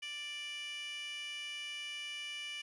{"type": "tone with high-pass filter", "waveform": "15% pulse", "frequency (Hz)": 588, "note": "D5", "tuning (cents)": 2, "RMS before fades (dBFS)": -43, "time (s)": [0.02, 2.62], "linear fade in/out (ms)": 10, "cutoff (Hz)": 2700, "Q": 9.7, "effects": ["resampled to 24000 Hz", "11-bit"]}